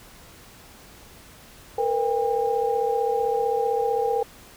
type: tone cluster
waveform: sine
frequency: 457.1 / 492.7 / 804 Hz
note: A#4 / B4 / G5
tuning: -34 / -4 / +44 cents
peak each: -24 / -26 / -25 dBFS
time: 1.78-4.23 s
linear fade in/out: 5 ms
effects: pink hiss -48 dBFS RMS until 4.56 s